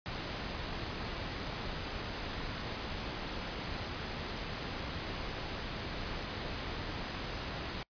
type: noise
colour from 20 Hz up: pink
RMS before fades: -39 dBFS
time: 0.06-7.83 s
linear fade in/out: 0 ms
effects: noise-tail reverb RT60 0.1 s tail -26 dB re dry + resampled to 11025 Hz